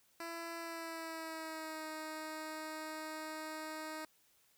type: tone with pitch glide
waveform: 10% pulse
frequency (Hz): 334.7 to 312.3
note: E4 to D#4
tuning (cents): +26 to +7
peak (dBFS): -34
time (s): 0.2-4.05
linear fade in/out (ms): 2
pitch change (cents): -119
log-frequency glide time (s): 0.58-1.87
effects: white hiss -71 dBFS RMS until 4.57 s